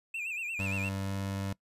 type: tone with vibrato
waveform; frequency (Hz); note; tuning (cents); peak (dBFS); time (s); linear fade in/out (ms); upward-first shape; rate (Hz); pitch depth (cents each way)
triangle; 2557; D#7; +47; -32; 0.14-0.89; 5; sine; 8.6; 120
type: tone with pitch glide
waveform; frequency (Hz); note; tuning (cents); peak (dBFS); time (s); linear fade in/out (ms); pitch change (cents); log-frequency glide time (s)
25% pulse; 97.3 to 97.92; G2 to G2; -12 to -1; -29; 0.59-1.53; 5; +11; 1.02-1.14
effects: noise-tail reverb RT60 0.1 s tail -22 dB re dry + resampled to 32000 Hz